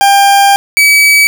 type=tone pair in turn; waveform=40% pulse; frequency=797 / 2284 Hz; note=G5 / D7; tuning=+28 / -49 cents; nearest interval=octave + tritone; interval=1823 cents; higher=second; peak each=-3 dBFS; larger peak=neither; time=0.01-0.56 / 0.77-1.27 s; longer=first; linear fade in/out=0 ms; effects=none